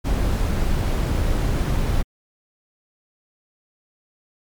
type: noise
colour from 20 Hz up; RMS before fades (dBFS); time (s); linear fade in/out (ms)
brown; -20; 0.04-2.03; 20
effects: MP3 96 kbps